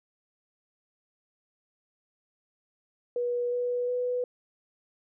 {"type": "tone with pitch steps", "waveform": "sine", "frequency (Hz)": [485.1, 489.9, 494.7], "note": ["B4", "B4", "B4"], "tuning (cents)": [-31, -14, 3], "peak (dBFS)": -26, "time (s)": [3.16, 4.24], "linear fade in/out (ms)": 2, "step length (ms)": 360, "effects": []}